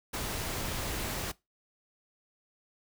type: noise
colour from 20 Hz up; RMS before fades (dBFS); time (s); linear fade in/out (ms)
pink; -35; 0.13-1.32; 10
effects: noise-tail reverb RT60 0.2 s tail -20 dB re dry